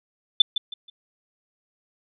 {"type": "tone with echo", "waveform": "sine", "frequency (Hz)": 3520, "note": "A7", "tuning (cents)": 0, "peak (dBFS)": -9, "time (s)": [0.4, 0.42], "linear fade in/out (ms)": 5, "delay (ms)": 160, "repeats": 3, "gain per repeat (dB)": -11, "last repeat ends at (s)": 0.9, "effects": []}